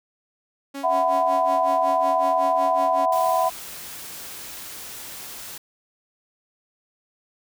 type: tone with tremolo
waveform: sawtooth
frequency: 277.2 Hz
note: C#4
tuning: in tune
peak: -26 dBFS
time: 0.74-3.06 s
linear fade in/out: 10 ms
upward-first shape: sine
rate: 5.4 Hz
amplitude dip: 85%
type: chord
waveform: sine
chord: E suspended second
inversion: none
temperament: equal with one note detuned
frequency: 659.3 / 740 / 1003.3 Hz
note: E5 / F#5 / B5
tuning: 0 / 0 / +27 cents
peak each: -22 dBFS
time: 0.83-3.5 s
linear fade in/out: 20 ms
type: noise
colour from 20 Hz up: white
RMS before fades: -37 dBFS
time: 3.12-5.58 s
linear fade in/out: 5 ms
effects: none